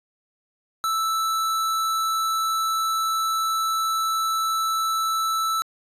square tone, 1318.5 Hz, E6, in tune, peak -22 dBFS, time 0.84-5.62 s, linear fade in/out 0 ms, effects resampled to 32000 Hz

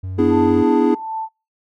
triangle tone, 93.4 Hz, F#2, 17 cents sharp, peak -22 dBFS, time 0.03-0.63 s, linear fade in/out 10 ms
triangle chord, E dominant seventh, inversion second, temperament equal, 246.9 / 293.7 / 329.6 / 415.3 Hz, B3 / D4 / E4 / G#4, 0 / 0 / 0 / 0 cents, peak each -16 dBFS, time 0.18-0.95 s, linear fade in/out 10 ms
sine tone with tremolo, 885 Hz, A5, 10 cents sharp, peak -21 dBFS, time 0.28-1.29 s, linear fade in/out 50 ms, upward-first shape triangle, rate 2.5 Hz, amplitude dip 60%
effects noise-tail reverb RT60 0.3 s tail -26 dB re dry

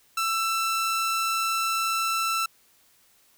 sawtooth tone, 1333 Hz, E6, 19 cents sharp, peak -20 dBFS, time 0.17-2.46 s, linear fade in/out 5 ms, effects white hiss -61 dBFS RMS until 3.37 s

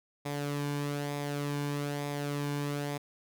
sawtooth tone with flanger, 144.3 Hz, D3, 30 cents flat, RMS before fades -34 dBFS, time 0.25-2.98 s, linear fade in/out 10 ms, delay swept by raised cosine 0.68 to 1.56 ms, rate 1.1 Hz, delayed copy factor -0.5, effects none

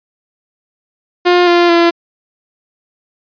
sawtooth tone with pitch steps, 354.7 / 347.4 / 340.3 Hz, F4 / F4 / F4, +27 / -9 / -45 cents, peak -3 dBFS, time 1.25-1.91 s, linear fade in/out 20 ms, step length 220 ms, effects resampled to 11025 Hz

